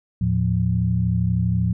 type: tone cluster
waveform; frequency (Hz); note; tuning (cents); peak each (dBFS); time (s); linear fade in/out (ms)
sine; 79.8 / 112.5 / 176.5; D#2 / A2 / F3; +44 / +39 / +19; -25 / -20 / -22; 0.21-1.73; 5
effects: none